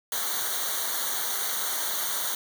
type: noise with comb filter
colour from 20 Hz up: white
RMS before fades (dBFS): -29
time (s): 0.12-2.35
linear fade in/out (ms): 2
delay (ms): 0.39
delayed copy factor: -0.95
effects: none